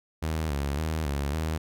sawtooth tone with vibrato, 74.8 Hz, D2, 32 cents sharp, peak -23 dBFS, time 0.22-1.58 s, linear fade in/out 10 ms, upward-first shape square, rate 1.8 Hz, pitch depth 100 cents each way, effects none

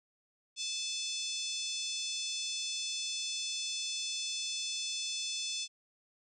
harmonic tone with a mistuned harmonic, 870 Hz, A5, 20 cents flat, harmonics 3 / 4 / 5 / 6 / 7 / 8 / 9 / 10, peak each -44 / -39 / -45 / -41 / -42 / -47 / -48 / -49 dBFS, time 0.56-5.68 s, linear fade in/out 50 ms, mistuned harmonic 9, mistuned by -41 cents, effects none

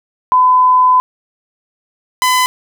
sine / sawtooth tone pair in turn, 1010 / 1010 Hz, B5 / B5, +39 / +39 cents, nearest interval unison, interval 0 cents, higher neither, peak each -6 dBFS, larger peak neither, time 0.32-1 / 2.22-2.46 s, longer first, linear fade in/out 0 ms, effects none

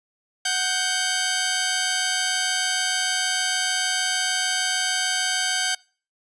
10% pulse tone pair together, 740.7 / 1568 Hz, F#5 / G6, +2 / 0 cents, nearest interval octave + minor second, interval 1298 cents, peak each -18 / -14 dBFS, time 0.45-5.75 s, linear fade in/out 5 ms, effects noise-tail reverb RT60 0.4 s tail -25 dB re dry + resampled to 22050 Hz

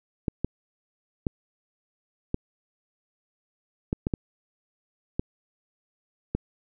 clicks, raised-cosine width 3 ms, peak -12 dBFS, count 9, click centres 0.282 / 0.446 / 1.268 / 2.344 / 3.929 / 4.069 / 4.138 / 5.195 / 6.35 s, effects none

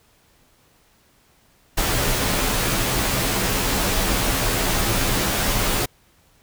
pink noise with comb filter, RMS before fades -21 dBFS, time 1.77-5.86 s, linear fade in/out 10 ms, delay 13 ms, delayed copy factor -0.65, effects pink hiss -58 dBFS RMS until 6.42 s

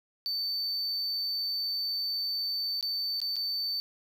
triangle tone with dropouts, 4548 Hz, C#8, 44 cents sharp, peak -28 dBFS, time 0.26-3.8 s, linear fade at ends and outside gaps 0 ms, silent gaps 2.81-2.827 / 3.202-3.216 / 3.358-3.365 s, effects none

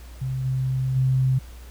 sine tone with level steps, 130.81 Hz, C3, in tune, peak -24 / -21 / -17 dBFS, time 0.21-1.39 s, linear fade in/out 10 ms, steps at 0.44 / 0.95 s, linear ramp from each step 20 ms, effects added 60 Hz sine -39 dBFS peak until 1.7 s + pink hiss -50 dBFS RMS until 1.7 s

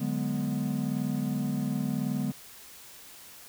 triangle chord, G# half-diminished seventh, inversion second, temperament equal, 146.83 / 185 / 207.7 / 246.9 Hz, D3 / F#3 / G#3 / B3, 0 / 0 / 0 / 0 cents, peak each -31 / -34 / -30 / -30 dBFS, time 0-2.32 s, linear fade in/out 10 ms, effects white hiss -49 dBFS RMS until 3.48 s

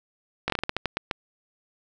slowing click train, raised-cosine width 0.3 ms, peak -9 dBFS, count 11, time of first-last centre 0.48-1.112 s, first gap 19 ms, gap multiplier 1.25, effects none

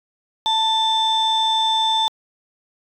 sine tone pair together, 887 / 3548 Hz, A5 / A7, +14 / +14 cents, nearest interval 2 octaves, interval 2400 cents, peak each -17 dBFS, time 0.46-2.08 s, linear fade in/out 0 ms, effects tanh soft clip ceiling -12 dBFS

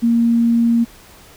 sine tone, 233.1 Hz, A#3, in tune, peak -11 dBFS, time 0.02-0.85 s, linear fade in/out 20 ms, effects pink hiss -44 dBFS RMS until 1.36 s

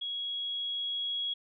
sine tone with level ramp, 3322 Hz, G#7, in tune, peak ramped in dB -33 to -30 dBFS, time 0.01-1.34 s, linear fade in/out 10 ms, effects none

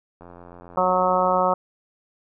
click train, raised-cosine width 1 ms, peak -29 dBFS, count 106, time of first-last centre 0.21-1.411 s, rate 87.4 Hz
harmonic tone, 183.4 Hz, F#3, 15 cents flat, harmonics 1 / 2 / 3 / 4 / 5 / 6 / 7, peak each -30 / -31 / -22 / -24 / -24 / -25 / -25 dBFS, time 0.77-1.54 s, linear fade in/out 5 ms
effects none

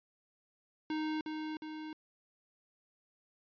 square tone with echo, 310.2 Hz, D#4, 5 cents flat, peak -34 dBFS, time 0.9-1.21 s, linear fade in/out 2 ms, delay 360 ms, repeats 2, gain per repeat -4 dB, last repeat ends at 1.93 s, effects resampled to 11025 Hz

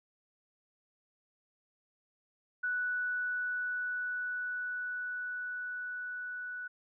sine tone with level ramp, 1480 Hz, F#6, in tune, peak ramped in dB -30 to -38 dBFS, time 2.63-6.68 s, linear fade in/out 10 ms, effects none

